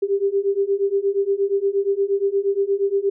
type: beating tone pair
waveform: sine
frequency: 392 / 400.5 Hz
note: G4 / G4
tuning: 0 / +37 cents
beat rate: 8.5 Hz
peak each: -21 / -20 dBFS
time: 0.02-3.1 s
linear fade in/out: 10 ms
effects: none